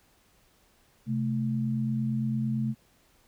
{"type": "tone pair together", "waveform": "sine", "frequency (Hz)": [130.3, 219.1], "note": ["C3", "A3"], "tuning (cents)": [-7, -7], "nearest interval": "major sixth", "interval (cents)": 900, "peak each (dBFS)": [-29, -28], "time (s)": [1.06, 2.75], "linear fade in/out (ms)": 50, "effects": ["pink hiss -64 dBFS RMS until 3.27 s"]}